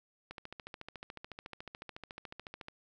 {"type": "click train", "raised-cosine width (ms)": 0.3, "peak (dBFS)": -28, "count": 34, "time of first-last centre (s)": [0.31, 2.684], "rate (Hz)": 13.9, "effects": []}